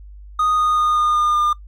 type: tone with pitch steps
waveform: triangle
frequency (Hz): 1241 / 1233.9 / 1226.7 / 1219.7 / 1212.7 / 1205.7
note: D#6 / D#6 / D#6 / D#6 / D#6 / D6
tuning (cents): -5 / -15 / -25 / -35 / -45 / +45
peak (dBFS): -13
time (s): 0.39-1.53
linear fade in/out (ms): 5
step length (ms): 190
effects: noise-tail reverb RT60 0.1 s tail -18 dB re dry + added 50 Hz sine -36 dBFS peak until 1.67 s